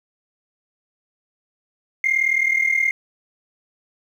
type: tone pair together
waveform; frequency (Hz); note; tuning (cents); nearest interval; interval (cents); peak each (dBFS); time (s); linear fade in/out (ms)
sine; 2097 / 2136; C7 / C7; +3 / +35; unison; 32; -18; 2.04-2.91; 2
effects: tanh soft clip ceiling -11 dBFS + 8-bit